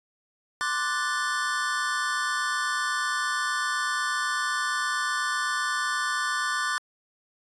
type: chord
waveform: square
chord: D dominant seventh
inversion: third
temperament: equal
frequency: 1046.5 / 1174.7 / 1480 / 1760 Hz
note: C6 / D6 / F#6 / A6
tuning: 0 / 0 / 0 / 0 cents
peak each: -35 / -31 / -31 / -31 dBFS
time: 0.61-6.78 s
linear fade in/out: 0 ms
effects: resampled to 22050 Hz